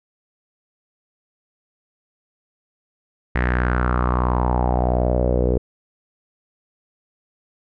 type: tone with low-pass filter sweep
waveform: sawtooth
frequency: 61.5 Hz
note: B1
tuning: 7 cents flat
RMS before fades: -19 dBFS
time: 3.35-5.58 s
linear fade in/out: 5 ms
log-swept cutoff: 1900 to 450 Hz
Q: 4.7
effects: none